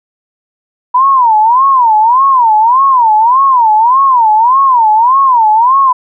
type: tone with vibrato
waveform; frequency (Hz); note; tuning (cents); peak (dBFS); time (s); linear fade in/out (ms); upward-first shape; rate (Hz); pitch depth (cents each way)
sine; 968; B5; -35; -4; 0.94-5.93; 10; sine; 1.7; 220
effects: none